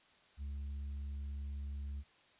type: tone with tanh clipping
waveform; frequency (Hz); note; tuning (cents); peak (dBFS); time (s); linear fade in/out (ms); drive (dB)
triangle; 70.4; C#2; +27; -40; 0.37-2.04; 50; 8
effects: white hiss -66 dBFS RMS until 2.39 s + resampled to 8000 Hz